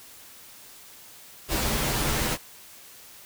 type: noise with comb filter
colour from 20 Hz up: pink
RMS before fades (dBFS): -26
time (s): 1.48-2.38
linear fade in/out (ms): 50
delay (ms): 11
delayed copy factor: -0.6
effects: white hiss -48 dBFS RMS until 3.25 s